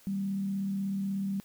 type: tone with frequency modulation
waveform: sine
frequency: 196 Hz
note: G3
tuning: in tune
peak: -29 dBFS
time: 0.07-1.4 s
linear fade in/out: 0 ms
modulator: 36.4 Hz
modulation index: 0.25
effects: white hiss -59 dBFS RMS until 1.44 s